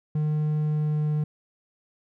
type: tone with pitch glide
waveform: triangle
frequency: 152.1 to 151.14 Hz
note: D#3 to D#3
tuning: -39 to -50 cents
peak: -20 dBFS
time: 0.15-1.24 s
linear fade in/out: 5 ms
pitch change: -11 cents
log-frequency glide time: 0.62-1.11 s
effects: none